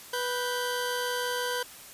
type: tone pair together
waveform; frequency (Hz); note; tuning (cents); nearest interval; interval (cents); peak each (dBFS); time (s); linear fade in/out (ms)
20% pulse; 491.9 / 1561.7; B4 / G6; -7 / -7; octave + minor sixth; 2000; -25 / -29; 0.13-1.63; 5
effects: white hiss -47 dBFS RMS until 1.93 s + resampled to 32000 Hz